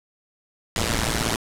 pink noise with amplitude modulation, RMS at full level -19 dBFS, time 0.76-1.36 s, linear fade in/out 2 ms, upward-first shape sine, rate 114 Hz, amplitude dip 100%, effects low-pass 10000 Hz 12 dB/octave

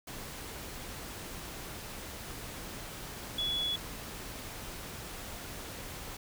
sine tone in noise, 3390 Hz, G#7, 35 cents sharp, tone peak -30 dBFS, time 3.38-3.76 s, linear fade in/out 5 ms, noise pink, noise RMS -43 dBFS, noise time 0.07-6.17 s, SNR +10 dB, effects none

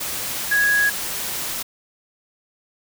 sine tone in noise, 1661.2 Hz, G#6, in tune, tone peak -15 dBFS, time 0.51-0.9 s, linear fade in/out 10 ms, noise white, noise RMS -27 dBFS, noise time 0-1.63 s, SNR +9 dB, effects none

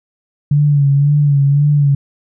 sine tone with vibrato, 143.3 Hz, D3, 42 cents flat, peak -8 dBFS, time 0.51-1.95 s, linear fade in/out 5 ms, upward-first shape sine, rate 1.9 Hz, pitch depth 49 cents each way, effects none

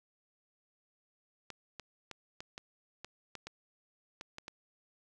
clicks, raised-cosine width 0.2 ms, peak -26 dBFS, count 11, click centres 1.503 / 1.797 / 2.113 / 2.405 / 2.579 / 3.046 / 3.353 / 3.47 / 4.211 / 4.384 / 4.481 s, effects none

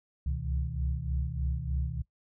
sine tone cluster, 66.2 / 69.5 / 123.2 / 158.2 Hz, C2 / C#2 / B2 / D#3, +21 / +5 / -4 / +29 cents, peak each -35 / -32 / -37 / -39 dBFS, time 0.26-2.02 s, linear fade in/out 5 ms, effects noise-tail reverb RT60 0.1 s tail -19 dB re dry

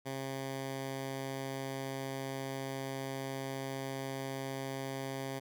10% pulse tone, 134.7 Hz, C#3, 49 cents flat, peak -29 dBFS, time 0.05-5.4 s, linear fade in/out 20 ms, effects none

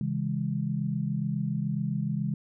sine tone cluster, 135.2 / 162.4 / 204.5 Hz, C#3 / E3 / G#3, -43 / -26 / -26 cents, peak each -31 dBFS, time 0.01-2.34 s, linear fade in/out 2 ms, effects none

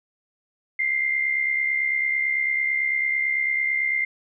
sine tone pair together, 2031 / 2100 Hz, B6 / C7, +48 / +6 cents, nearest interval minor second, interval 58 cents, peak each -29 / -21 dBFS, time 0.79-4.05 s, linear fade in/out 5 ms, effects none

